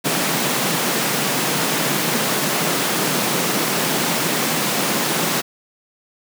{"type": "high-pass noise", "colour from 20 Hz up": "pink", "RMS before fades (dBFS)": -20, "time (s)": [0.04, 5.42], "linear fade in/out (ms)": 20, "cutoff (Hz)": 140, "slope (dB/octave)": 48, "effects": []}